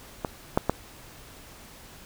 clicks, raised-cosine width 1 ms, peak -13 / -6 / -7 dBFS, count 3, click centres 0.248 / 0.575 / 0.696 s, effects pink hiss -48 dBFS RMS until 2.05 s

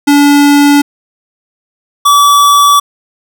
square tone pair in turn, 287.4 / 1149.6 Hz, D4 / D6, -37 / -37 cents, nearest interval 2 octaves, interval 2400 cents, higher second, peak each -4 dBFS, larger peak neither, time 0.07-0.82 / 2.05-2.8 s, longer neither, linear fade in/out 10 ms, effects none

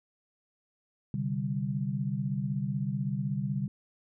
sine chord, C suspended second, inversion none, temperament equal, 130.81 / 146.83 / 196 Hz, C3 / D3 / G3, 0 / 0 / 0 cents, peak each -33 dBFS, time 1.14-3.68 s, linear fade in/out 2 ms, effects none

